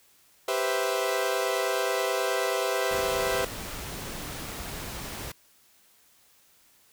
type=chord; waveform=sawtooth; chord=C major seventh; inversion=second; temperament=equal; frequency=392 / 493.9 / 523.3 / 659.3 Hz; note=G4 / B4 / C5 / E5; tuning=0 / 0 / 0 / 0 cents; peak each=-27 dBFS; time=0.48-3.45 s; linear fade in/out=5 ms
type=noise; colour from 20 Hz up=pink; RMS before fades=-37 dBFS; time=2.91-5.32 s; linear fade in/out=5 ms
effects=white hiss -61 dBFS RMS until 6.92 s